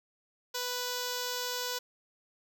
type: tone with notch filter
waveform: 5% pulse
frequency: 493.9 Hz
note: B4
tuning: in tune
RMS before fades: -35 dBFS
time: 0.54-1.79 s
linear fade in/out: 10 ms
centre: 2200 Hz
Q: 1.6
effects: none